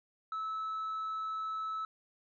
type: tone with tanh clipping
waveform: sine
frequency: 1303 Hz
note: E6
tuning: 20 cents flat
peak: -35 dBFS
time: 0.32-1.85 s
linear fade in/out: 2 ms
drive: 1 dB
effects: none